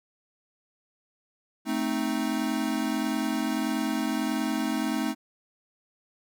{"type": "chord", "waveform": "square", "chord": "A diminished", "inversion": "none", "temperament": "equal", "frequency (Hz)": [220, 261.6, 311.1], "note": ["A3", "C4", "Eb4"], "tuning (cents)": [0, 0, 0], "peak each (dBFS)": -31, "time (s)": [1.65, 5.15], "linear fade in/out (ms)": 50, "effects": []}